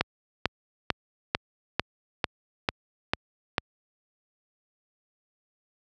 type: click train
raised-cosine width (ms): 0.3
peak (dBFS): -6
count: 9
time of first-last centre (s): 0.01-3.581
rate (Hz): 2.24
effects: high-pass 60 Hz 12 dB/octave